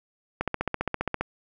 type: click train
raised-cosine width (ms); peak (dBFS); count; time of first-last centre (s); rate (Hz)
0.5; -11; 13; 0.41-1.21; 15
effects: none